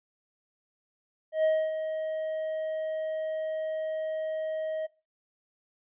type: tone with ADSR envelope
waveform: triangle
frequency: 630 Hz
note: D#5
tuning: 21 cents sharp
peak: -19 dBFS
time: 1.32-4.87 s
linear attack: 120 ms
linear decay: 270 ms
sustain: -9 dB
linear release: 17 ms
effects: noise-tail reverb RT60 0.3 s tail -21 dB re dry + resampled to 8000 Hz